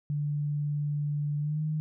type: tone with pitch glide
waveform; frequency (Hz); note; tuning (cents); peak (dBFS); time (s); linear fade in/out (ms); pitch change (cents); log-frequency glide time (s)
sine; 146.83 to 154.4; D3 to D#3; 0 to -13; -27; 0.1-1.8; 0; +87; 1.39-1.62
effects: none